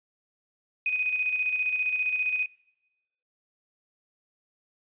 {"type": "tone with tremolo", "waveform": "sine", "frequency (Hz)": 2500, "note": "D#7", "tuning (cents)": 8, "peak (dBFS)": -23, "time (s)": [0.86, 2.46], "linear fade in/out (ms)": 2, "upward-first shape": "square", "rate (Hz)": 15, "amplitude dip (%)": 45, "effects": ["noise-tail reverb RT60 0.9 s tail -21 dB re dry", "resampled to 8000 Hz"]}